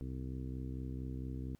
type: harmonic tone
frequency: 64.4 Hz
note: C2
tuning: 27 cents flat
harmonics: 1 / 2 / 3 / 4 / 5 / 6 / 7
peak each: -42 / -43 / -52 / -46 / -51 / -57 / -57 dBFS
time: 0.01-1.55 s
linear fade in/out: 0 ms
effects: pink hiss -75 dBFS RMS until 1.59 s